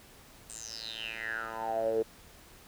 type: tone with band-pass filter sweep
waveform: 10% pulse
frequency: 112.6 Hz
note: A2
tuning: 40 cents sharp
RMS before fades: -35 dBFS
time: 0.49-2.03 s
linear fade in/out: 10 ms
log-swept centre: 8400 to 410 Hz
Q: 8.7
effects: pink hiss -55 dBFS RMS until 2.67 s